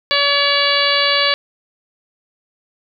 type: harmonic tone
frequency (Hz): 569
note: C#5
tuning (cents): +45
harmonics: 1 / 2 / 3 / 4 / 5 / 6 / 7 / 8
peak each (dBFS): -21 / -21 / -21 / -21 / -21 / -21 / -21 / -21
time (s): 0.11-1.34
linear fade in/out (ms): 0
effects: none